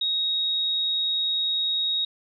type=tone; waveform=sine; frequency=3770 Hz; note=A#7; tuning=19 cents sharp; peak=-22 dBFS; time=0.01-2.05 s; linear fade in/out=5 ms; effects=none